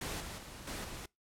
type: noise with level steps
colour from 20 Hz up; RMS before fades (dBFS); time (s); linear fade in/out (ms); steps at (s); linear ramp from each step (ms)
pink; -39 / -44 / -49 / -41 / -45; 0.01-1.06; 5; 0.2 / 0.38 / 0.67 / 0.84; 5
effects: noise-tail reverb RT60 0.2 s tail -24 dB re dry + low-pass 12000 Hz 12 dB/octave